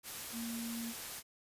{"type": "tone in noise", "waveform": "sine", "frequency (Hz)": 231.7, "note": "A#3", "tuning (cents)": -10, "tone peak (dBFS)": -39, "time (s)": [0.32, 0.94], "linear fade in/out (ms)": 50, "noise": "white", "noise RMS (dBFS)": -44, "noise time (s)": [0.03, 1.23], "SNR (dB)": 2, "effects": ["resampled to 32000 Hz"]}